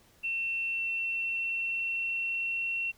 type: tone with pitch glide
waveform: sine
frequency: 2700 to 2722 Hz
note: E7 to F7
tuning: +41 to -45 cents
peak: -29 dBFS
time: 0.23-2.92 s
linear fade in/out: 20 ms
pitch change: +14 cents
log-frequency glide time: 0.67-2.81 s
effects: pink hiss -62 dBFS RMS until 2.97 s